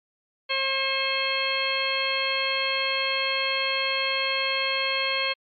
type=harmonic tone with a mistuned harmonic; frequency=537 Hz; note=C5; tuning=45 cents sharp; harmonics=1 / 2 / 3 / 4 / 5 / 6 / 8; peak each=-32 / -32 / -35 / -30 / -30 / -30 / -31 dBFS; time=0.49-5.34 s; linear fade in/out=20 ms; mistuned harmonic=5; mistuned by=-45 cents; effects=Opus 48 kbps

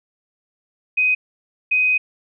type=tone bursts at uneven times; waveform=sine; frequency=2508 Hz; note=D#7; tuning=13 cents sharp; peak=-14 dBFS; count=2; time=0.97-1.15 / 1.71-1.98 s; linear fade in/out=10 ms; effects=none

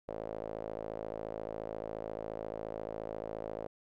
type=tone with band-pass filter; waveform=sawtooth; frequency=54.3 Hz; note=A1; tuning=22 cents flat; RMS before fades=-41 dBFS; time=0.08-3.67 s; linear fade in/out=5 ms; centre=550 Hz; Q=3.6; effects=none

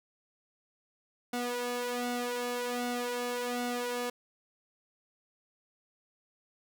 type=tone with flanger; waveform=sawtooth; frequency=244.1 Hz; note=B3; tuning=20 cents flat; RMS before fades=-34 dBFS; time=1.33-4.1 s; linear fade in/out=5 ms; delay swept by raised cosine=1.4 to 2.35 ms; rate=1.3 Hz; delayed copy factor=+0.8; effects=none

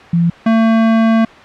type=tone pair in turn; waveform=sine / square; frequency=170 / 225 Hz; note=F3 / A3; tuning=-46 / +39 cents; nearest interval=perfect fourth; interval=485 cents; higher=second; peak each=-9 dBFS; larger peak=neither; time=0.13-0.3 / 0.46-1.25 s; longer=second; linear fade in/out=5 ms; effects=white hiss -36 dBFS RMS until 1.44 s + low-pass 2000 Hz 12 dB/octave

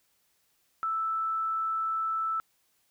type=tone; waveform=sine; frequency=1318.5 Hz; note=E6; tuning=in tune; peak=-27 dBFS; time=0.83-2.4 s; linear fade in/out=0 ms; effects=white hiss -71 dBFS RMS until 2.9 s

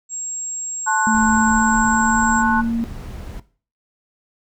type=tone; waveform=sine; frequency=7560 Hz; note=A#8; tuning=23 cents sharp; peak=-24 dBFS; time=0.09-2.44 s; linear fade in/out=50 ms
type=chord; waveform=sine; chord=F# diminished; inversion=first; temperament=equal with one note detuned; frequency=880 / 1071 / 1480 Hz; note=A5 / C6 / F#6; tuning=0 / +40 / 0 cents; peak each=-19 / -22 / -20 dBFS; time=0.86-2.62 s; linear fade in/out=20 ms
type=tone with pitch glide; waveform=sine; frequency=221.3 to 231.1 Hz; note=A3 to A#3; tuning=+10 to -15 cents; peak=-17 dBFS; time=1.07-2.84 s; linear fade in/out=0 ms; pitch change=+75 cents; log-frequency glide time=1.27-2.62 s
type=noise; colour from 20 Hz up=brown; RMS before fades=-31 dBFS; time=1.14-3.4 s; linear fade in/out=5 ms
effects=noise-tail reverb RT60 0.4 s tail -17 dB re dry

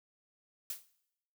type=noise with exponential decay; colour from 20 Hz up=blue; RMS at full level=-35 dBFS; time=0.7-0.87 s; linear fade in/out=2 ms; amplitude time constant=36 ms; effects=noise-tail reverb RT60 0.8 s tail -19 dB re dry

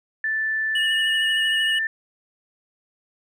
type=tone with pitch glide; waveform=sine; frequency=1760 to 1781.5 Hz; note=A6 to A6; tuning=0 to +21 cents; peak=-21 dBFS; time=0.24-1.87 s; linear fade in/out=2 ms; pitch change=+21 cents; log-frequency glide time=0.72-0.89 s
type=tone with vibrato; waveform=triangle; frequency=2900 Hz; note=F#7; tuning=35 cents flat; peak=-20 dBFS; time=0.75-1.79 s; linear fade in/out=5 ms; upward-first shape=triangle; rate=13 Hz; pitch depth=30 cents each way
effects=none

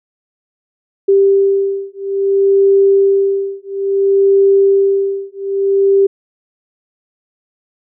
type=beating tone pair; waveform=sine; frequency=393.1 / 393.69 Hz; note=G4 / G4; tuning=+5 / +7 cents; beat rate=0.59 Hz; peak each=-12 dBFS; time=1.08-6.07 s; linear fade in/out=10 ms; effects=none

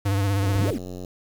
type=tone with vibrato; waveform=square; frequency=99.1 Hz; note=G2; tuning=19 cents sharp; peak=-21 dBFS; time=0.05-0.71 s; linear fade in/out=10 ms; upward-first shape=sine; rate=16 Hz; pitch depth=48 cents each way
type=click train; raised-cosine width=2 ms; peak=-23 dBFS; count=57; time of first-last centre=0.43-1.048 s; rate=90.6 Hz
type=exponential two-way sweep; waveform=sine; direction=up then down; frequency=58.1 to 659 to 187.9 Hz; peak=-25 dBFS; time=0.55-0.78 s; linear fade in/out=5 ms; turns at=0.69 s
effects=7-bit

